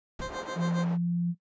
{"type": "noise with exponential decay", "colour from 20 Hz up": "brown", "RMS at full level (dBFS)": -32, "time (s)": [0.19, 0.52], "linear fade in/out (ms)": 5, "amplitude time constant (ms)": 71}
{"type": "tone with tremolo", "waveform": "20% pulse", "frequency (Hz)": 522, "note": "C5", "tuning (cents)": -4, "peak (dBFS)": -28, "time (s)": [0.21, 0.85], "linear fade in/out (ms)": 10, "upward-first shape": "sine", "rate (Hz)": 7.3, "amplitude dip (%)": 85}
{"type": "band-pass noise", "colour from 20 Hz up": "white", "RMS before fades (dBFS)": -41, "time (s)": [0.26, 0.98], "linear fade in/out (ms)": 50, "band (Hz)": [250, 760], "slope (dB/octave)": 12}
{"type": "tone with pitch glide", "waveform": "sine", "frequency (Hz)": [171, 173.09], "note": ["F3", "F3"], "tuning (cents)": [-36, -15], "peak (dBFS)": -25, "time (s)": [0.55, 1.35], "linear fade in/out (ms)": 50, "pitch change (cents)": 21, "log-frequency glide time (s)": [0.73, 1.06]}
{"effects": ["noise-tail reverb RT60 0.1 s tail -20 dB re dry", "resampled to 16000 Hz"]}